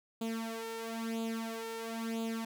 sawtooth tone with flanger, 226.5 Hz, A#3, 50 cents flat, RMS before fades -38 dBFS, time 0.21-2.45 s, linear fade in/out 5 ms, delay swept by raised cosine 0.27 to 2.27 ms, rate 1 Hz, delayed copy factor +0.75, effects none

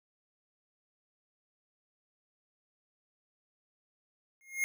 square tone with exponential growth, 2141 Hz, C7, 39 cents sharp, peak -26 dBFS, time 4.41-4.64 s, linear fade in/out 0 ms, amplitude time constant 50 ms, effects none

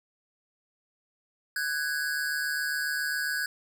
square tone pair together, 1500 / 1647.3 Hz, F#6 / G#6, +23 / -15 cents, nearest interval major second, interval 162 cents, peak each -32 / -31 dBFS, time 1.56-3.46 s, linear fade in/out 2 ms, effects none

